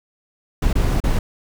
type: noise with dropouts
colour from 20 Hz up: brown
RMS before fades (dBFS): -17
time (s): 0.62-1.19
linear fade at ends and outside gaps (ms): 5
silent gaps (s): 0.73-0.753 / 1.003-1.038
effects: none